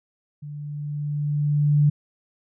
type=tone with level ramp; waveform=sine; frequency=147 Hz; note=D3; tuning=2 cents sharp; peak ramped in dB=-33 to -13 dBFS; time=0.42-1.9 s; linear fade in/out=10 ms; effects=none